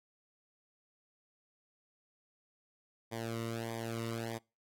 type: tone with flanger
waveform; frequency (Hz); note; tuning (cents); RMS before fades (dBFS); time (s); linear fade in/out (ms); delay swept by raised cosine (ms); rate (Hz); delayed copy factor
sawtooth; 114.8; A#2; -26; -39; 3.11-4.39; 20; 0.73 to 1.23; 1.6; -0.95
effects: noise-tail reverb RT60 0.3 s tail -26 dB re dry + AAC 48 kbps